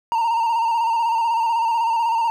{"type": "tone with vibrato", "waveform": "triangle", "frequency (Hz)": 919, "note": "A#5", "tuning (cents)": -25, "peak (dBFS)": -15, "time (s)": [0.12, 2.3], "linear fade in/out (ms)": 0, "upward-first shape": "square", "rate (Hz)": 16, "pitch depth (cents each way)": 38, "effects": []}